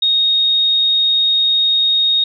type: tone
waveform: sine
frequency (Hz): 3729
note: A#7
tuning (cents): 0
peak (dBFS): -11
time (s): 0.02-2.24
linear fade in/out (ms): 5
effects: none